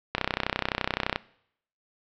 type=click train; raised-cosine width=0.3 ms; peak=-8 dBFS; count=33; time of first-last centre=0.15-1.159 s; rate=31.7 Hz; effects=noise-tail reverb RT60 0.7 s tail -21 dB re dry + low-pass 5000 Hz 12 dB/octave